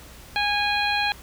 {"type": "harmonic tone", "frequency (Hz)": 823, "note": "G#5", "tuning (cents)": -16, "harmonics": [1, 2, 3, 4, 5], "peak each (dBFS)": [-25, -27, -26, -31, -29], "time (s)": [0.36, 1.12], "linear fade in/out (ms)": 0, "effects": ["added 60 Hz sine -46 dBFS peak until 1.22 s", "pink hiss -46 dBFS RMS until 1.22 s"]}